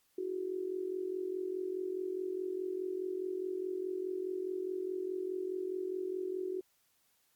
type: tone with amplitude modulation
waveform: sine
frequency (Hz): 370.8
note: F#4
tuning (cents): +4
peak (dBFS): -31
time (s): 0.18-6.61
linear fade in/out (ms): 5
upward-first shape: sine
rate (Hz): 44.8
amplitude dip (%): 75
effects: white hiss -73 dBFS RMS until 7.35 s + Opus 48 kbps